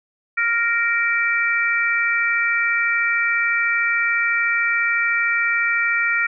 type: harmonic tone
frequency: 466.2 Hz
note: A#4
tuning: in tune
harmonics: 3 / 4 / 5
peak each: -21 / -21 / -21 dBFS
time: 0.37-6.27 s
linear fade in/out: 10 ms
effects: none